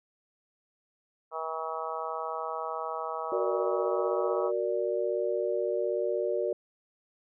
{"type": "harmonic tone", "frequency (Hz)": 160.6, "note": "E3", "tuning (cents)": -45, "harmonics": [3, 4, 5, 6, 7, 8], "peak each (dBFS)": [-39, -38, -39, -40, -38, -39], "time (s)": [1.31, 4.52], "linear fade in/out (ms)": 50}
{"type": "chord", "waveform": "sine", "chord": "Gb augmented", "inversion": "none", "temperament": "equal", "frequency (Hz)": [370, 466.2, 587.3], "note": ["Gb4", "Bb4", "D5"], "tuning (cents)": [0, 0, 0], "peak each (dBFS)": -31, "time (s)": [3.32, 6.53], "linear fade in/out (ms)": 2}
{"effects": []}